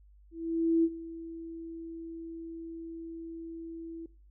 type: tone with ADSR envelope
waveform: sine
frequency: 330 Hz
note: E4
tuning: 2 cents sharp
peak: -21 dBFS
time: 0.31-4.06 s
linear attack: 530 ms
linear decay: 49 ms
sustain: -18 dB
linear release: 3 ms
effects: noise-tail reverb RT60 0.4 s tail -21 dB re dry + added 50 Hz sine -55 dBFS peak until 4.3 s